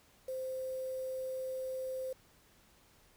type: tone with quantisation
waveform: sine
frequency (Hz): 520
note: C5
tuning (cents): -11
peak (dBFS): -36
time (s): 0.28-2.13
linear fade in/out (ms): 5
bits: 9
effects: pink hiss -65 dBFS RMS until 3.16 s